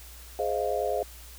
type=chord; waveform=sine; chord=F minor seventh; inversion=first; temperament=just; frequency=419.1 / 523.8 / 628.6 / 698.5 Hz; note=Ab4 / C5 / Eb5 / F5; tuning=+16 / +2 / +18 / 0 cents; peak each=-31 dBFS; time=0.39-1.03 s; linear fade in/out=2 ms; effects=added 60 Hz sine -46 dBFS peak until 1.38 s + white hiss -49 dBFS RMS until 1.38 s